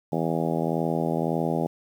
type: harmonic tone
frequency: 81.8 Hz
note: E2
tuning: 13 cents flat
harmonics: 2 / 3 / 4 / 5 / 6 / 7 / 8 / 9 / 10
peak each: -28 / -30 / -31 / -32 / -33 / -33 / -34 / -35 / -35 dBFS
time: 0.12-1.67 s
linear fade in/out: 5 ms
effects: 9-bit